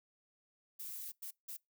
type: noise bursts at uneven times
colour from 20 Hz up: violet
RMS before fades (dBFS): -45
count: 3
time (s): 0.79-1.12 / 1.22-1.31 / 1.48-1.57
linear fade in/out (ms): 10
effects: noise-tail reverb RT60 0.2 s tail -25 dB re dry